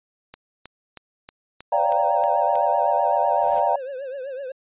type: click train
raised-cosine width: 0.2 ms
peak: -21 dBFS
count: 8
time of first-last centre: 0.34-2.555 s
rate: 3.16 Hz
type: tone with vibrato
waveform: triangle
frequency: 535 Hz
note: C5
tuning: 38 cents sharp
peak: -27 dBFS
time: 1.72-4.52 s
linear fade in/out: 5 ms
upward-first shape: triangle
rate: 7.9 Hz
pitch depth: 130 cents each way
type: chord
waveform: sine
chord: G minor seventh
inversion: second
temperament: equal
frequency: 587.3 / 698.5 / 784 / 932.3 Hz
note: D5 / F5 / G5 / Bb5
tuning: 0 / 0 / 0 / 0 cents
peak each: -23 dBFS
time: 1.72-3.76 s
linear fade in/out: 5 ms
type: noise with exponential growth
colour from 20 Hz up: pink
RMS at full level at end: -41 dBFS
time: 3.04-3.6 s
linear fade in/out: 1 ms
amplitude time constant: 120 ms
effects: resampled to 8000 Hz